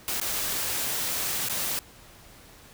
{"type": "noise with dropouts", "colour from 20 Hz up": "white", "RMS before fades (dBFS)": -29, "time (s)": [0.08, 1.79], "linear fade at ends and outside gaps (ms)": 0, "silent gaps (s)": [[0.2, 0.214], [1.486, 1.497]], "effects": ["pink hiss -51 dBFS RMS until 2.73 s"]}